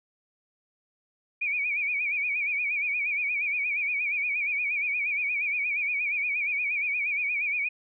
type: tone with vibrato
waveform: sine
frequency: 2356 Hz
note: D7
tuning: 5 cents sharp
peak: -25 dBFS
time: 1.41-7.69 s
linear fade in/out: 10 ms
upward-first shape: sine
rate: 8.5 Hz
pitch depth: 100 cents each way
effects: none